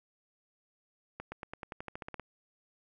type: accelerating click train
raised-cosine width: 0.5 ms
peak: -25 dBFS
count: 13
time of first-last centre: 1.2-2.197 s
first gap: 120 ms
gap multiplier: 0.93
effects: none